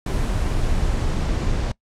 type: noise with low-pass filter sweep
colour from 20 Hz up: brown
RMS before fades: -21 dBFS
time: 0.06-1.72 s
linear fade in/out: 5 ms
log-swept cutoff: 11000 to 6800 Hz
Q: 1
effects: noise-tail reverb RT60 0.1 s tail -22 dB re dry